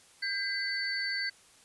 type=tone cluster; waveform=sine; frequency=1593 / 2021 / 4506 Hz; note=G6 / B6 / C#8; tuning=+27 / +39 / +28 cents; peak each=-35 / -35 / -34 dBFS; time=0.22-1.3 s; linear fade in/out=10 ms; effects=white hiss -59 dBFS RMS until 1.64 s + resampled to 24000 Hz